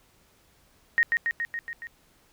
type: tone with echo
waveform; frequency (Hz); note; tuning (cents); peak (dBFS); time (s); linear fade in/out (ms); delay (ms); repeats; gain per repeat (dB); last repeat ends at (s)
sine; 1864.7; A#6; 0; -17; 0.98-1.03; 0; 140; 6; -3; 1.87
effects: pink hiss -62 dBFS RMS until 2.32 s